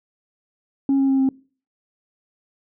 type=tone with pitch steps; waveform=sine; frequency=273.9 / 271.2 / 268.6 / 265.9 Hz; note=C#4 / C#4 / C4 / C4; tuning=-21 / -38 / +46 / +28 cents; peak=-13 dBFS; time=0.89-1.29 s; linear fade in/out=2 ms; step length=100 ms; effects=noise-tail reverb RT60 0.4 s tail -24 dB re dry + tanh soft clip ceiling -13 dBFS